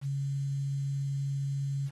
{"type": "tone with quantisation", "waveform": "sine", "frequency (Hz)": 138.59, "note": "C#3", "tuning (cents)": 0, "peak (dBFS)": -29, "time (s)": [0.01, 1.91], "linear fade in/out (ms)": 50, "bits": 9, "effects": ["AAC 32 kbps"]}